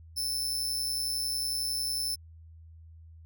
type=tone with amplitude modulation; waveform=sawtooth; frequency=5280 Hz; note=E8; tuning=2 cents sharp; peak=-24 dBFS; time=0.16-2.16 s; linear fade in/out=20 ms; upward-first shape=sine; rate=131 Hz; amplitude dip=60%; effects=added 81 Hz sine -48 dBFS peak until 3.25 s